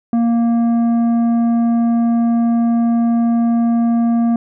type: tone with tanh clipping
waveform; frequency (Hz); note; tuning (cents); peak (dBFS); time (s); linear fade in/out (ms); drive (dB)
sine; 233.1; A#3; 0; -13; 0.13-4.36; 2; 8
effects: none